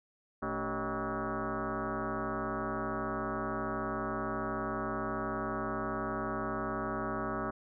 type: tone with frequency modulation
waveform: sine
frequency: 453.3 Hz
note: A#4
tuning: 48 cents flat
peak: -32 dBFS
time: 0.42-7.51 s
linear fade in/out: 10 ms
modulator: 168 Hz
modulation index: 5.8
effects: none